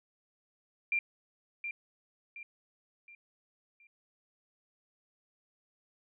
sine tone with echo, 2378 Hz, D7, 21 cents sharp, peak -27 dBFS, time 0.92-0.99 s, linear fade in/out 2 ms, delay 720 ms, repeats 4, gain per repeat -8 dB, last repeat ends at 3.87 s, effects none

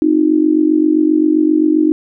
sine tone with amplitude modulation, 310 Hz, D#4, 6 cents flat, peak -5 dBFS, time 0.02-1.92 s, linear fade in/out 0 ms, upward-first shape sine, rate 47.6 Hz, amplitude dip 85%, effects none

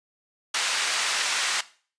pink band-pass noise, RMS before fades -26 dBFS, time 0.54-1.61 s, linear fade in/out 5 ms, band 1400 to 7900 Hz, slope 12 dB/octave, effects noise-tail reverb RT60 0.4 s tail -17 dB re dry + resampled to 22050 Hz

